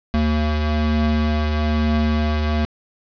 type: tone pair together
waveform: square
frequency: 76 / 226.9 Hz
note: D#2 / A#3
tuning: -40 / -47 cents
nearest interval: octave + perfect fifth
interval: 1893 cents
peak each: -19 / -22 dBFS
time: 0.14-2.65 s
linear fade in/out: 0 ms
effects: resampled to 11025 Hz + 8-bit